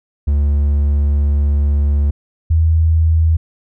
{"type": "tone pair in turn", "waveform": ["triangle", "sine"], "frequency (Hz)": [72, 80.82], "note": ["D2", "E2"], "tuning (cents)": [-34, -34], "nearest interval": "major second", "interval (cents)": 200, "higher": "second", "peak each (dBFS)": -9, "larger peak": "neither", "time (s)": [[0.27, 2.11], [2.5, 3.37]], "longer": "first", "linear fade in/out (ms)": 10, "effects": []}